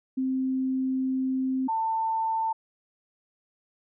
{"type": "tone pair in turn", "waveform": "sine", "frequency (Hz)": [261.6, 893.7], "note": ["C4", "A5"], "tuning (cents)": [0, 27], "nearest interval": "octave + major sixth", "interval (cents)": 2127, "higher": "second", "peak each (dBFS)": -24, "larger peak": "neither", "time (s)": [[0.17, 1.68], [1.68, 2.53]], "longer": "first", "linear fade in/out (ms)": 10, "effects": []}